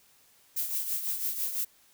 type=noise with tremolo; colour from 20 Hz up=violet; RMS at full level=-29 dBFS; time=0.56-1.65 s; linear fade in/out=10 ms; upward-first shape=triangle; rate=6 Hz; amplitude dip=65%; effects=white hiss -62 dBFS RMS until 1.93 s